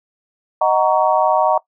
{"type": "chord", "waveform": "sine", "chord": "D# minor seventh", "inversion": "none", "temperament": "just", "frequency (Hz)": [622.3, 746.7, 933.4, 1120.1], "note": ["D#5", "F#5", "A#5", "C#6"], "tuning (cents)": [0, 16, 2, 18], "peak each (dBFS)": [-17, -17, -17, -20], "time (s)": [0.61, 1.58], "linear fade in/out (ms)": 5, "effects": ["noise-tail reverb RT60 0.1 s tail -19 dB re dry"]}